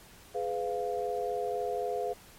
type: chord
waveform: sine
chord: F diminished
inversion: first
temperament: just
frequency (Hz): 419.1 / 502.9 / 698.5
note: Ab4 / Cb5 / F5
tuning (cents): +16 / +31 / 0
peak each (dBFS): -34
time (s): 0.34-2.14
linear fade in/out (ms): 20
effects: pink hiss -54 dBFS RMS until 2.38 s + MP3 64 kbps